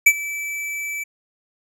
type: tone with ADSR envelope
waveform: square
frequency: 2312 Hz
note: D7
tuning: 28 cents flat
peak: -7 dBFS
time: 0.06-1.04 s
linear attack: 9 ms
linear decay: 55 ms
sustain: -19 dB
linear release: 11 ms
effects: none